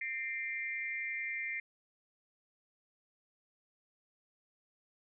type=tone with amplitude modulation; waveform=sine; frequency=2093 Hz; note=C7; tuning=in tune; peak=-31 dBFS; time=0.01-1.6 s; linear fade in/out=5 ms; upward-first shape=sine; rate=269 Hz; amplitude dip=100%; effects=none